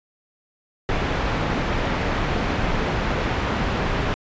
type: low-pass noise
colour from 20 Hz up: pink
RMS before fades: -23 dBFS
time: 0.89-4.14 s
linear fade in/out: 0 ms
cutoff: 2400 Hz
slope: 12 dB/octave
effects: resampled to 16000 Hz